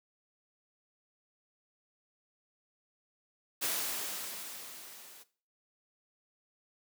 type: noise with level ramp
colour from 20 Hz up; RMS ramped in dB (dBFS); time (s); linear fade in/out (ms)
white; -32 to -54; 3.61-5.24; 20
effects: noise-tail reverb RT60 0.4 s tail -17 dB re dry + high-pass 200 Hz 12 dB/octave